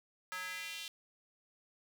square tone with high-pass filter sweep, 183.6 Hz, F#3, 13 cents flat, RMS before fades -43 dBFS, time 0.32-0.88 s, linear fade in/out 0 ms, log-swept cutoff 1400 to 3300 Hz, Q 2.5, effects none

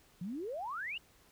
sine exponential sweep, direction up, 164.81 to 2966 Hz, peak -37 dBFS, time 0.21-0.98 s, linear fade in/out 5 ms, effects pink hiss -65 dBFS RMS until 1.31 s

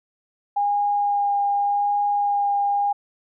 sine tone with vibrato, 813 Hz, G#5, 37 cents flat, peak -18 dBFS, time 0.56-2.93 s, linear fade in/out 10 ms, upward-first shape sine, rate 0.86 Hz, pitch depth 11 cents each way, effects none

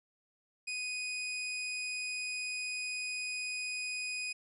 sawtooth tone, 2489 Hz, D#7, in tune, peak -32 dBFS, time 0.67-4.33 s, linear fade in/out 10 ms, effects resampled to 24000 Hz

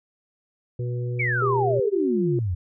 harmonic tone, 122.1 Hz, B2, 19 cents flat, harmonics 1 / 3 / 4, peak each -25 / -35 / -37 dBFS, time 0.79-1.8 s, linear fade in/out 5 ms
sine exponential sweep, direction down, 2348 to 82.41 Hz, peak -22 dBFS, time 1.19-2.55 s, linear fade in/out 10 ms
sine tone with pitch glide, 400 to 350.2 Hz, G4 to F4, +35 to +5 cents, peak -22 dBFS, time 1.42-2.39 s, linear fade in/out 2 ms, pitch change -230 cents, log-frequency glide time 1.93-2.2 s
effects none

